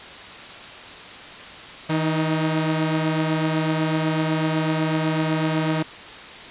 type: tone pair together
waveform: sawtooth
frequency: 159.55 / 311.1 Hz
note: D#3 / D#4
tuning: +44 / 0 cents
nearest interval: octave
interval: 1156 cents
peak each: -18 / -20 dBFS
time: 1.89-5.83 s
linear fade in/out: 10 ms
effects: white hiss -38 dBFS RMS until 6.5 s + resampled to 8000 Hz